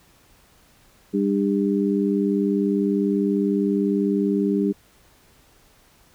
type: harmonic tone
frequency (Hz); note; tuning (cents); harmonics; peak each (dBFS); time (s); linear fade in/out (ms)
100; G2; +35; 2 / 3 / 4; -21 / -23 / -24; 1.13-4.73; 20
effects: pink hiss -56 dBFS RMS until 6.14 s